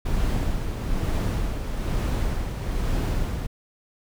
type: noise with tremolo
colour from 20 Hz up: brown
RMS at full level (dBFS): -23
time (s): 0.05-3.47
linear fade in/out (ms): 10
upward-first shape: sine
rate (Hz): 1.1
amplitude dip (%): 45
effects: none